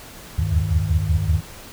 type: tone cluster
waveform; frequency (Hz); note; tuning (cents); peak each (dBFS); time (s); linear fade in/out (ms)
sine; 73.3 / 78.6 / 83.9 / 99.2 / 153.7; D2 / D#2 / E2 / G2 / D#3; -3 / +18 / +31 / +21 / -21; -25 / -22 / -24 / -22 / -25; 0.38-1.41; 10
effects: pink hiss -40 dBFS RMS until 1.72 s